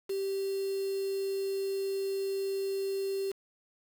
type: tone with quantisation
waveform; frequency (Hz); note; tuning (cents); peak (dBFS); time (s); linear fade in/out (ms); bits
sine; 390.4; G4; -7; -30; 0.09-3.32; 10; 7
effects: none